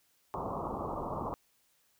white low-pass noise, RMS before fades -37 dBFS, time 0.34-1.34 s, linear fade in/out 0 ms, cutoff 1200 Hz, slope 96 dB/octave, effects white hiss -71 dBFS RMS until 1.99 s

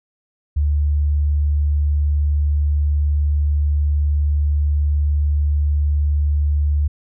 sine tone, 73.42 Hz, D2, in tune, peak -14 dBFS, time 0.56-6.88 s, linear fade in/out 10 ms, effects none

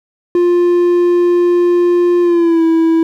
triangle tone with pitch glide, 350.9 to 327.4 Hz, F4 to E4, +8 to -12 cents, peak -6 dBFS, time 0.35-3.03 s, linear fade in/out 2 ms, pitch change -120 cents, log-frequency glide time 2.22-2.63 s, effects 8-bit

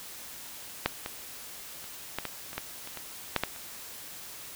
clicks, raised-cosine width 0.3 ms, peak -8 / -18 / -28 / -14 / -16 / -25 / -15 / -25 / -23 / -8 / -10 / -29 dBFS, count 12, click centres 0.86 / 1.061 / 1.842 / 2.186 / 2.253 / 2.531 / 2.58 / 2.874 / 2.973 / 3.363 / 3.436 / 3.562 s, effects white hiss -44 dBFS RMS until 4.55 s

